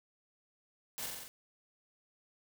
white noise with echo, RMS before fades -41 dBFS, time 0.98-1.06 s, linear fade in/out 0 ms, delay 44 ms, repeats 5, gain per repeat -2 dB, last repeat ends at 1.28 s, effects none

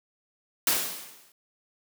white noise with exponential decay, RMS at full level -21 dBFS, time 0.67-1.32 s, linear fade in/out 2 ms, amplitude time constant 140 ms, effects high-pass 150 Hz 12 dB/octave

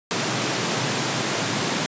pink high-pass noise, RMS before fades -24 dBFS, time 0.11-1.86 s, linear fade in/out 0 ms, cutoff 110 Hz, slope 96 dB/octave, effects resampled to 16000 Hz

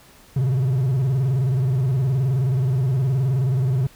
triangle tone with vibrato, 130.81 Hz, C3, in tune, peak -15 dBFS, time 0.36-3.87 s, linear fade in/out 5 ms, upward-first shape square, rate 19 Hz, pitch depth 110 cents each way, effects pink hiss -50 dBFS RMS until 3.95 s

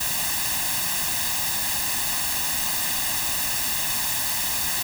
white noise with comb filter, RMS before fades -25 dBFS, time 0-4.83 s, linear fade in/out 10 ms, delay 1.1 ms, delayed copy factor +0.7, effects none

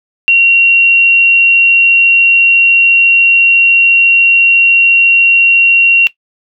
sine tone, 2747 Hz, F7, 29 cents flat, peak -3 dBFS, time 0.28-6.07 s, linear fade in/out 0 ms, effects noise-tail reverb RT60 0.1 s tail -17 dB re dry

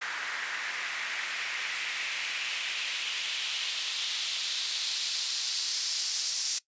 white noise with band-pass filter sweep, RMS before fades -33 dBFS, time 0.01-6.59 s, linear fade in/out 10 ms, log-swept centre 1600 to 5500 Hz, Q 2.3, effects noise-tail reverb RT60 0.1 s tail -19 dB re dry + resampled to 16000 Hz

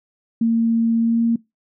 sine tone with pitch glide, 228.9 to 231.3 Hz, A#3 to A#3, -31 to -13 cents, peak -14 dBFS, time 0.41-1.36 s, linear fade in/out 5 ms, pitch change +18 cents, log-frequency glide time 0.98-1.22 s, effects noise-tail reverb RT60 0.2 s tail -22 dB re dry

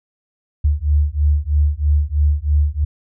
sine beating tone pair, 72.4 / 75.5 Hz, D2 / D2, -24 / +48 cents, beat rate 3.1 Hz, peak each -16 dBFS, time 0.64-2.85 s, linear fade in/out 10 ms, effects none

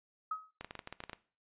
sine tone with exponential decay, 1271 Hz, D#6, 36 cents sharp, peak -31 dBFS, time 0.31-0.51 s, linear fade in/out 5 ms, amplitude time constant 43 ms
clicks, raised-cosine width 0.3 ms, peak -26 dBFS, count 11, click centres 0.61 / 0.646 / 0.709 / 0.753 / 0.792 / 0.874 / 0.926 / 1.004 / 1.038 / 1.096 / 1.132 s
effects noise-tail reverb RT60 0.4 s tail -18 dB re dry + resampled to 8000 Hz

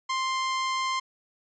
sawtooth tone, 1049 Hz, C6, 4 cents sharp, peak -22 dBFS, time 0.09-1 s, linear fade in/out 10 ms, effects resampled to 16000 Hz

